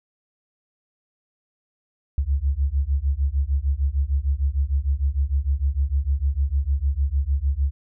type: beating tone pair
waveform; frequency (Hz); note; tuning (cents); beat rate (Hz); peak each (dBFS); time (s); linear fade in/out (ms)
sine; 66.4 / 73; C2 / D2; +26 / -10; 6.6; -22; 2.18-7.71; 0
effects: none